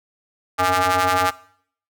sawtooth ring-modulated tone, 182.6 Hz, F#3, 23 cents flat, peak -9 dBFS, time 0.58-1.31 s, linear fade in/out 20 ms, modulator 1010 Hz, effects noise-tail reverb RT60 0.6 s tail -20 dB re dry

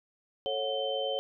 sine tone cluster, 440.9 / 549 / 730 / 3090 Hz, A4 / C#5 / F#5 / G7, +4 / -17 / -24 / -26 cents, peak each -36 / -32 / -37 / -35 dBFS, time 0.46-1.19 s, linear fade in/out 0 ms, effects none

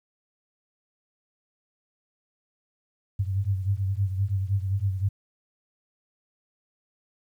sine tone cluster, 95.5 / 101.4 / 105.1 Hz, G2 / G#2 / G#2, -45 / -41 / +21 cents, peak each -25 / -30 / -32 dBFS, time 3.19-5.09 s, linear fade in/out 10 ms, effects 10-bit

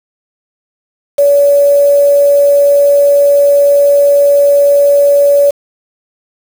sine tone with quantisation, 569 Hz, C#5, 45 cents sharp, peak -4 dBFS, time 1.18-5.51 s, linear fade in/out 10 ms, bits 4, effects none

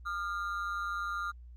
triangle ring-modulated tone, 1304 Hz, E6, 19 cents flat, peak -28 dBFS, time 0.05-1.32 s, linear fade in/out 20 ms, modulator 90.4 Hz, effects added 60 Hz sine -47 dBFS peak until 1.56 s + Opus 32 kbps

